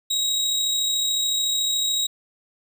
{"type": "tone with amplitude modulation", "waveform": "30% pulse", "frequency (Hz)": 3812, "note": "A#7", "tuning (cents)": 38, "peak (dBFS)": -17, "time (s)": [0.1, 2.07], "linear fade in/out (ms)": 10, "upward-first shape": "sine", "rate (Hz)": 33.8, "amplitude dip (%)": 25, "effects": []}